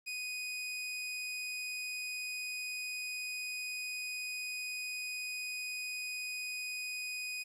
sawtooth tone, 2489 Hz, D#7, in tune, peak -34 dBFS, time 0.06-7.44 s, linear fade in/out 20 ms, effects low-pass 12000 Hz 12 dB/octave + 11-bit

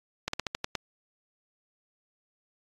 slowing click train, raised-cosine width 0.2 ms, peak -12 dBFS, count 7, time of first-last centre 0.28-0.753 s, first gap 54 ms, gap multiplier 1.15, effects AAC 32 kbps

